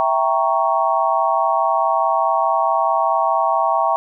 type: chord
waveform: sine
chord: E diminished seventh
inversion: none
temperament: equal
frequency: 659.3 / 784 / 932.3 / 1108.7 Hz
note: E5 / G5 / Bb5 / Db6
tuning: 0 / 0 / 0 / 0 cents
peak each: -20 dBFS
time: 0-3.96 s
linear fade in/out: 0 ms
effects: none